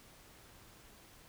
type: silence
effects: pink hiss -59 dBFS RMS until 1.28 s